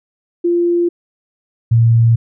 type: tone pair in turn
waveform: sine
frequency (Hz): 346 / 115.46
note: F4 / A#2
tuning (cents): -16 / -16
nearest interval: octave + perfect fifth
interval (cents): 1900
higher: first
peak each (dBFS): -11 / -7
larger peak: second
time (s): 0.44-0.89 / 1.71-2.16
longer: neither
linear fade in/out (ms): 10
effects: none